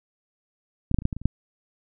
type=clicks; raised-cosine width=5 ms; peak=-14 / -7 / -10 / -25 / -8 / -17 / -21 / -27 / -7 dBFS; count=9; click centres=0.914 / 0.944 / 0.987 / 1.021 / 1.054 / 1.128 / 1.166 / 1.216 / 1.256 s; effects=none